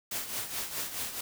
white noise with tremolo, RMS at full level -33 dBFS, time 0.11-1.21 s, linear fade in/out 5 ms, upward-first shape triangle, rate 4.7 Hz, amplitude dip 70%, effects none

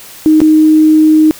sine tone with dropouts, 311.1 Hz, D#4, in tune, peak -3 dBFS, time 0.26-1.31 s, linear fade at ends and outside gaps 0 ms, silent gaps 0.404-0.416 s, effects white hiss -33 dBFS RMS until 1.39 s

